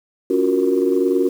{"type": "chord", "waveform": "sine", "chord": "Gb major seventh", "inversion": "second", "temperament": "equal with one note detuned", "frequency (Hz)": [279.9, 349.2, 370, 466.2], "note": ["Db4", "F4", "Gb4", "Bb4"], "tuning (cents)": [17, 0, 0, 0], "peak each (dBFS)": [-20, -21, -17, -21], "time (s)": [0.3, 1.29], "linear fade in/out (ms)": 5, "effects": ["tanh soft clip ceiling -5 dBFS", "7-bit"]}